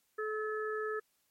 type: harmonic tone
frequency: 430.9 Hz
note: A4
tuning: 36 cents flat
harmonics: 1 / 3 / 4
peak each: -35 / -40 / -41 dBFS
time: 0.18-1 s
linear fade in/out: 10 ms
effects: white hiss -75 dBFS RMS until 1.3 s + MP3 64 kbps